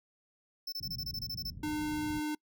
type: tone bursts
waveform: square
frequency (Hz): 5300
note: E8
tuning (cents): +9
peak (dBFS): -36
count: 11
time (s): 0.67-1.503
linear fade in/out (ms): 5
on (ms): 53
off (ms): 25
type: low-pass noise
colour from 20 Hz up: white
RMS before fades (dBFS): -45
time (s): 0.8-2.2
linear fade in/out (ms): 5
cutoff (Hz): 170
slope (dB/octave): 24
type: tone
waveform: square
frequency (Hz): 302.5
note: D#4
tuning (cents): -49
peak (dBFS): -33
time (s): 1.63-2.35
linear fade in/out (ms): 5
effects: noise-tail reverb RT60 0.1 s tail -26 dB re dry